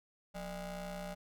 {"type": "ring-modulated tone", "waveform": "30% pulse", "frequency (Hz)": 210, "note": "G#3", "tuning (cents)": 19, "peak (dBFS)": -35, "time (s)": [0.34, 1.15], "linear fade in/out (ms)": 20, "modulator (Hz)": 389, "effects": []}